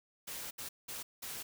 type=noise bursts at uneven times; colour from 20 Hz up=white; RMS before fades=-43 dBFS; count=4; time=0.27-0.51 / 0.58-0.69 / 0.88-1.03 / 1.22-1.43 s; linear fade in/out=10 ms; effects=none